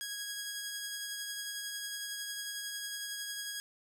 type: tone with tremolo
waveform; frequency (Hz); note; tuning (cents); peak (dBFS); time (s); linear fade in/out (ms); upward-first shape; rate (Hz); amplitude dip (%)
10% pulse; 1652; G#6; -10; -28; 0.01-3.6; 0; triangle; 11; 30
effects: none